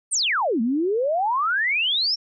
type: exponential two-way sweep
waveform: sine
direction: down then up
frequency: 9530 to 216.4 to 5580 Hz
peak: -19 dBFS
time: 0.11-2.16 s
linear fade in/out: 20 ms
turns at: 0.61 s
effects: none